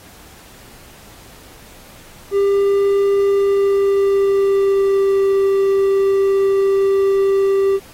triangle tone with pitch glide, 398 to 391.6 Hz, G4 to G4, +26 to -2 cents, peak -10 dBFS, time 2.31-7.8 s, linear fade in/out 50 ms, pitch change -28 cents, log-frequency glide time 3.19-5.23 s, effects pink hiss -43 dBFS RMS until 7.93 s + AAC 48 kbps

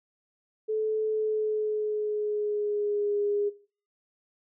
sine tone with pitch glide, 434.1 to 410.2 Hz, A4 to G#4, -23 to -21 cents, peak -25 dBFS, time 0.68-3.5 s, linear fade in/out 20 ms, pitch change -98 cents, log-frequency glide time 1.07-3.19 s, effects noise-tail reverb RT60 0.4 s tail -17 dB re dry

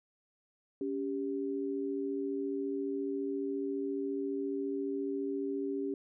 sine tone pair together, 280 / 394.5 Hz, C#4 / G4, +18 / +11 cents, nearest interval tritone, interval 593 cents, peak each -35 / -35 dBFS, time 0.81-5.94 s, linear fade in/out 2 ms, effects none

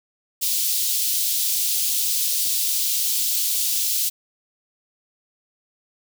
white high-pass noise, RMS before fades -22 dBFS, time 0.41-4.1 s, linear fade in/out 20 ms, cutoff 3300 Hz, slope 24 dB/octave, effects none

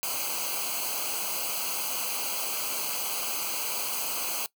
white noise with comb filter, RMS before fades -31 dBFS, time 0.03-4.46 s, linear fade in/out 0 ms, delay 0.55 ms, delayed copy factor -1, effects noise-tail reverb RT60 0.1 s tail -20 dB re dry

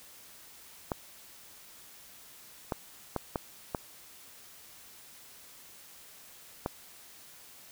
clicks, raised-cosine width 1 ms, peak -16 dBFS, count 6, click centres 0.918 / 2.722 / 3.163 / 3.358 / 3.748 / 6.661 s, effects white hiss -53 dBFS RMS until 7.71 s

